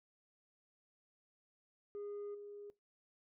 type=tone with level steps; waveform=sine; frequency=409.9 Hz; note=G#4; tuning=23 cents flat; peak=-40 / -48 dBFS; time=1.95-2.7 s; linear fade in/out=0 ms; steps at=2.34 s; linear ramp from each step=10 ms; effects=noise-tail reverb RT60 0.2 s tail -20 dB re dry + tanh soft clip ceiling -41 dBFS